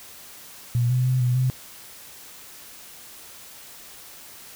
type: tone with pitch steps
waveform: sine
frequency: 120.4 / 126.6 / 128.3 / 123.9 / 128.4 Hz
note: B2 / B2 / C3 / B2 / C3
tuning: -44 / +43 / -34 / +6 / -32 cents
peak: -18 dBFS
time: 0.75-1.5 s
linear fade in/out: 0 ms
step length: 150 ms
effects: white hiss -44 dBFS RMS until 4.55 s